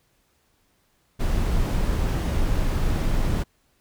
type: noise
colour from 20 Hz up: brown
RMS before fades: -22 dBFS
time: 1.19-3.44 s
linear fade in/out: 20 ms
effects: pink hiss -66 dBFS RMS until 3.8 s